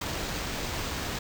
pink noise with sample-and-hold, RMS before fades -33 dBFS, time 0.01-1.19 s, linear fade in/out 5 ms, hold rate 11025 Hz, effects none

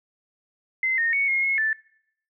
sine tone with pitch steps, 2064 / 1841 / 2222 / 2149 / 2172 / 1760 Hz, C7 / A#6 / C#7 / C7 / C#7 / A6, -24 / -22 / +4 / +46 / -36 / 0 cents, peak -20 dBFS, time 0.83-1.73 s, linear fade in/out 2 ms, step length 150 ms, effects noise-tail reverb RT60 0.7 s tail -22 dB re dry

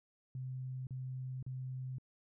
sine tone bursts, 129.3 Hz, C3, 20 cents flat, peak -39 dBFS, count 3, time 0.35-1.984 s, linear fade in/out 2 ms, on 520 ms, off 37 ms, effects none

